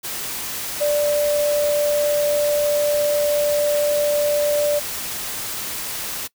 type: tone in noise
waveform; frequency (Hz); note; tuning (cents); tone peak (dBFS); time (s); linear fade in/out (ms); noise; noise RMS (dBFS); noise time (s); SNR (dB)
sine; 587.3; D5; 0; -16; 0.8-4.8; 20; white; -28; 0.03-6.28; +9
effects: noise-tail reverb RT60 0.1 s tail -21 dB re dry